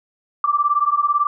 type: beating tone pair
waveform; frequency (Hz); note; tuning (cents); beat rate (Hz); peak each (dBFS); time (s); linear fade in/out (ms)
sine; 1163 / 1181; D6 / D6; -17 / +9; 18; -18; 0.44-1.27; 2
effects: none